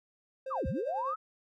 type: tone with tremolo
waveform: triangle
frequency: 529 Hz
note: C5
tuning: 19 cents sharp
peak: -33 dBFS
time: 0.46-1.14 s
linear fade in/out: 5 ms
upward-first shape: sine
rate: 10 Hz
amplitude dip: 65%
type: linear two-way sweep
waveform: sine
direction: down then up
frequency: 1327 to 47.82 to 1327 Hz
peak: -31 dBFS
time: 0.5-1.16 s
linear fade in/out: 20 ms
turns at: 0.67 s
effects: none